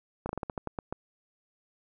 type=slowing click train; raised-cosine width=1 ms; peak=-19 dBFS; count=10; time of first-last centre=0.26-0.926 s; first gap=32 ms; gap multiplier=1.2; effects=none